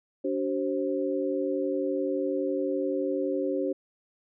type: tone cluster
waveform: sine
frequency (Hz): 287.6 / 379.4 / 530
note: D4 / F#4 / C5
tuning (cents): -36 / +43 / +22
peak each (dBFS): -30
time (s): 0.24-3.73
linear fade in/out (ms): 10
effects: none